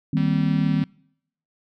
sine chord, C minor seventh, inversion first, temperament just, 156.98 / 196.22 / 235.5 / 261.6 Hz, Eb3 / G3 / Bb3 / C4, +16 / +2 / +18 / 0 cents, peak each -21 / -24 / -27 / -24 dBFS, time 0.13-0.84 s, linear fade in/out 5 ms
click train, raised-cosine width 0.3 ms, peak -23 dBFS, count 130, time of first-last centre 0.17-0.838 s, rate 193 Hz
effects noise-tail reverb RT60 0.7 s tail -25 dB re dry

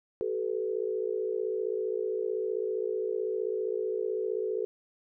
sine tone cluster, 378.4 / 433.9 / 492.8 Hz, F#4 / A4 / B4, +39 / -24 / -4 cents, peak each -33 / -31 / -36 dBFS, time 0.21-4.65 s, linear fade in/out 0 ms, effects none

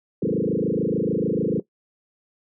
sine tone with frequency modulation, 319.2 Hz, D#4, 44 cents sharp, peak -19 dBFS, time 0.22-1.6 s, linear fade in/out 5 ms, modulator 26.8 Hz, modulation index 6.2, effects noise-tail reverb RT60 0.1 s tail -17 dB re dry

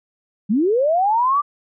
sine linear sweep, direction up, 185 to 1192 Hz, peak -14 dBFS, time 0.49-1.42 s, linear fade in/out 20 ms, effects none

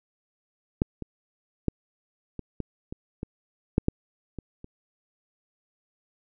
clicks, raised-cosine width 3 ms, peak -8 / -21 / -10 / -21 / -17 / -22 / -19 / -6 / -9 / -22 / -28 dBFS, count 11, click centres 0.819 / 1.023 / 1.683 / 2.393 / 2.603 / 2.925 / 3.231 / 3.781 / 3.884 / 4.387 / 4.644 s, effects none

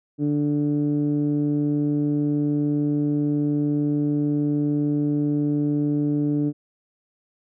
15% pulse tone with low-pass filter, 146.83 Hz, D3, in tune, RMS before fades -22 dBFS, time 0.18-6.53 s, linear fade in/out 50 ms, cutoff 290 Hz, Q 2.4, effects none

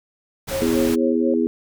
pink noise, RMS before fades -29 dBFS, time 0.47-0.96 s, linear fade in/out 20 ms
sine tone with tremolo, 540 Hz, C#5, 45 cents flat, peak -21 dBFS, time 0.51-1.34 s, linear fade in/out 2 ms, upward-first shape sine, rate 4.1 Hz, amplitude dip 100%
harmonic tone, 82.2 Hz, E2, 4 cents flat, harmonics 3 / 4 / 5, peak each -20 / -21 / -22 dBFS, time 0.62-1.47 s, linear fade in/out 0 ms
effects none

